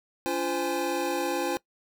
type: tone cluster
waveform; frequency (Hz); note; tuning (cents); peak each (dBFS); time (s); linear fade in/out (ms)
square; 285.3 / 344.7 / 517 / 818; C#4 / F4 / C5 / G#5; +50 / -23 / -21 / -26; -35 / -31 / -33 / -33; 0.26-1.57; 0
effects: noise-tail reverb RT60 0.1 s tail -21 dB re dry